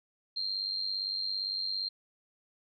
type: tone with amplitude modulation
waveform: sine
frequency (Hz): 4186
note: C8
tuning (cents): 0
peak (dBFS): -28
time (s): 0.36-1.89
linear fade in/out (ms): 10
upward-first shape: sine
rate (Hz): 97.6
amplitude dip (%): 70
effects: none